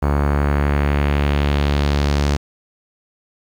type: tone with low-pass filter sweep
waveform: sawtooth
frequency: 71.9 Hz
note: D2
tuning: 36 cents flat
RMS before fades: -17 dBFS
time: 0.02-2.37 s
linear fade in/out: 10 ms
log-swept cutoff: 1200 to 6100 Hz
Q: 1.5
effects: 7-bit